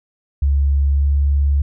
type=tone with pitch glide; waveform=sine; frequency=70 to 70.77 Hz; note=C#2 to C#2; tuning=+18 to +36 cents; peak=-12 dBFS; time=0.42-1.62 s; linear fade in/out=5 ms; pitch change=+18 cents; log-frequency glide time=0.92-1.06 s; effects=none